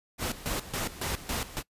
pink noise with tremolo, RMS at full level -31 dBFS, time 0.18-1.63 s, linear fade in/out 50 ms, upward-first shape square, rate 3.6 Hz, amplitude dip 80%, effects noise-tail reverb RT60 0.1 s tail -22 dB re dry + resampled to 32000 Hz

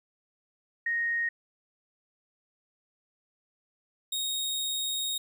sine / sawtooth tone pair in turn, 1864.7 / 3739 Hz, A#6 / A#7, 0 / +4 cents, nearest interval octave, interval 1204 cents, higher second, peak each -26 dBFS, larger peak neither, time 0.86-1.29 / 4.12-5.18 s, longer second, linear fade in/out 5 ms, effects 11-bit

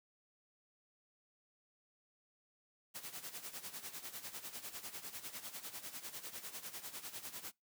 white noise with tremolo, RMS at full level -45 dBFS, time 2.94-7.52 s, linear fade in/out 20 ms, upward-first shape sine, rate 10 Hz, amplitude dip 75%, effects noise-tail reverb RT60 0.2 s tail -25 dB re dry + high-pass 100 Hz 12 dB/octave

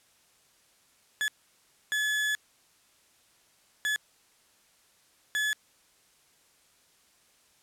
35% pulse tone bursts at uneven times, 1712 Hz, A6, 48 cents flat, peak -24 dBFS, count 4, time 1.21-1.28 / 1.92-2.35 / 3.85-3.96 / 5.35-5.53 s, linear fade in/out 0 ms, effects white hiss -64 dBFS RMS until 7.62 s + low-pass 11000 Hz 12 dB/octave

